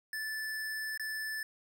square tone with dropouts, 1749 Hz, A6, 11 cents flat, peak -36 dBFS, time 0.13-1.43 s, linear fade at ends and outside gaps 2 ms, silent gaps 0.976-0.996 s, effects none

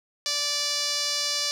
sawtooth tone with band-pass filter, 583 Hz, D5, 13 cents flat, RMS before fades -27 dBFS, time 0.26-1.51 s, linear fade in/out 0 ms, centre 5000 Hz, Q 3.1, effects none

